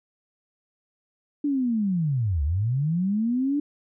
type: linear two-way sweep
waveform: sine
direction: down then up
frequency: 296.2 to 68 to 296.2 Hz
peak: -21 dBFS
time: 1.44-3.6 s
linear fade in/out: 5 ms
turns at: 2.43 s
effects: none